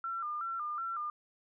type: tone with vibrato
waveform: sine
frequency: 1277 Hz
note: D#6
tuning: 45 cents sharp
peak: -34 dBFS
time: 0.04-1.1 s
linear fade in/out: 2 ms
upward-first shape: square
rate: 2.7 Hz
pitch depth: 100 cents each way
effects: none